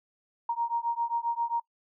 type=beating tone pair; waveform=sine; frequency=932.3 / 939.8 Hz; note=A#5 / A#5; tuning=0 / +14 cents; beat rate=7.5 Hz; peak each=-30 dBFS; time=0.49-1.6 s; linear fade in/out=5 ms; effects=noise-tail reverb RT60 0.1 s tail -24 dB re dry